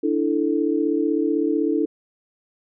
sine chord, D suspended second, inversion none, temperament equal, 293.7 / 329.6 / 440 Hz, D4 / E4 / A4, 0 / 0 / 0 cents, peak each -22 / -22 / -24 dBFS, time 0.03-1.86 s, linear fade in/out 10 ms, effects none

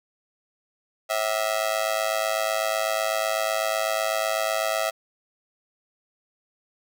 sawtooth tone with amplitude modulation, 652 Hz, E5, 19 cents flat, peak -15 dBFS, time 1.09-4.91 s, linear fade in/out 20 ms, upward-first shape sine, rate 108 Hz, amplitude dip 95%, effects none

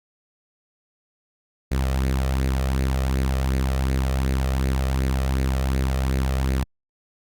sawtooth tone with flanger, 66 Hz, C2, 16 cents sharp, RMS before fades -22 dBFS, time 1.71-6.64 s, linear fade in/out 10 ms, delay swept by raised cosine 0.45 to 1.65 ms, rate 2.7 Hz, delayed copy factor +0.5, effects Opus 48 kbps

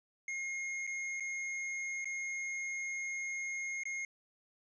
square tone with dropouts, 2144 Hz, C7, 42 cents sharp, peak -37 dBFS, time 0.28-4.05 s, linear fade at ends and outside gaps 2 ms, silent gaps 0.868-0.874 / 1.199-1.205 / 2.045-2.055 / 3.835-3.854 s, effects resampled to 16000 Hz

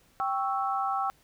sine chord, C# diminished, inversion second, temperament equal, 784 / 1108.7 / 1318.5 Hz, G5 / C#6 / E6, 0 / 0 / 0 cents, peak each -29 / -33 / -31 dBFS, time 0.2-1.1 s, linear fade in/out 0 ms, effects pink hiss -63 dBFS RMS until 1.23 s

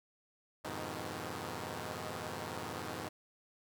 5% pulse chord, F half-diminished seventh, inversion none, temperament equal, 87.31 / 103.83 / 123.47 / 155.56 Hz, F2 / Ab2 / Cb3 / Eb3, 0 / 0 / 0 / 0 cents, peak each -34 dBFS, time 0.64-3.09 s, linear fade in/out 10 ms, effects none

